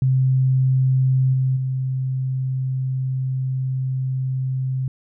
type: tone with level steps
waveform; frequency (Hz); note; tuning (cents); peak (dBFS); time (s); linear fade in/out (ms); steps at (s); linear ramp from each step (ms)
sine; 130.81; C3; 0; -14 / -16 / -20; 0.02-4.88; 2; 1.33 / 1.56; 10
effects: none